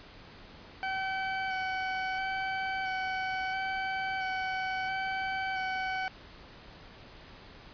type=tone with vibrato; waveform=20% pulse; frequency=760 Hz; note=F#5; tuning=46 cents sharp; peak=-26 dBFS; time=0.83-6.08 s; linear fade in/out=0 ms; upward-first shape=square; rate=0.74 Hz; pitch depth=11 cents each way; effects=pink hiss -51 dBFS RMS until 7.73 s + resampled to 11025 Hz